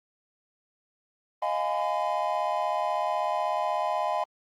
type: chord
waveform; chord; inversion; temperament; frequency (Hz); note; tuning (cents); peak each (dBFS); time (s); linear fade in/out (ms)
triangle; F half-diminished seventh; third; equal with one note detuned; 622.3 / 698.5 / 830.6 / 1013.2; Eb5 / F5 / Ab5 / Cb6; 0 / 0 / 0 / +44; -29; 1.42-4.24; 5
effects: Opus 24 kbps